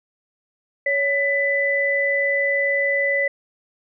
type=tone pair together; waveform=sine; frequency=560 / 1995.6 Hz; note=C#5 / B6; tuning=+18 / +17 cents; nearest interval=octave + minor seventh; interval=2199 cents; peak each=-22 / -19 dBFS; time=0.86-3.28 s; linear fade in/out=5 ms; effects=none